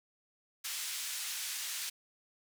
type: band-pass noise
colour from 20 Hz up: white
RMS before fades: -39 dBFS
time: 0.64-1.9 s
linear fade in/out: 10 ms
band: 1800 to 10000 Hz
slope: 12 dB/octave
effects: none